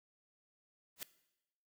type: noise with exponential growth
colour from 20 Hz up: white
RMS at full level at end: -38 dBFS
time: 0.96-1.03 s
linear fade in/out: 2 ms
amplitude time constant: 15 ms
effects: noise-tail reverb RT60 0.9 s tail -17 dB re dry